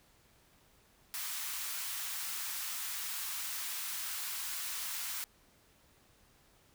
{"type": "high-pass noise", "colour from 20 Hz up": "white", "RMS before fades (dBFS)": -39, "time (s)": [1.14, 5.24], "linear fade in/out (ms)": 0, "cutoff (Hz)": 950, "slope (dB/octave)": 24, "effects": ["pink hiss -66 dBFS RMS until 6.74 s"]}